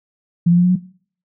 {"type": "tone with pitch steps", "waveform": "sine", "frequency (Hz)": [171.5, 174.2, 176.93, 179.71, 182.54], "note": ["F3", "F3", "F3", "F3", "F#3"], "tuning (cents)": [-31, -4, 23, 50, -23], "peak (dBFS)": -9, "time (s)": [0.46, 0.76], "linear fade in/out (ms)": 10, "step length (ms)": 60, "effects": ["noise-tail reverb RT60 0.5 s tail -19 dB re dry"]}